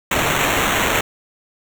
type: noise with sample-and-hold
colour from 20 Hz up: white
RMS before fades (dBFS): -18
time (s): 0.11-1.01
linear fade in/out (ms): 5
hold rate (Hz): 4900
effects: none